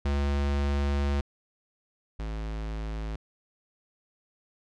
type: tone pair in turn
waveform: square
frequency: 70.8 / 53.93 Hz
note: C#2 / A1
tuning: +37 / -34 cents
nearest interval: perfect fourth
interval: 471 cents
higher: first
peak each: -25 / -32 dBFS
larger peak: first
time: 0.05-1.21 / 2.19-3.16 s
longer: first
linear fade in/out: 5 ms
effects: low-pass 5000 Hz 12 dB/octave